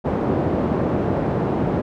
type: band-pass noise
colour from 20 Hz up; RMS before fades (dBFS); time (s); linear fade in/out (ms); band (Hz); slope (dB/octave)
pink; -21; 0.04-1.82; 20; 130 to 640; 12
effects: none